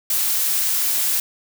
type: noise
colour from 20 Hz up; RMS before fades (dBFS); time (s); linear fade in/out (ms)
blue; -20; 0.1-1.2; 2
effects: none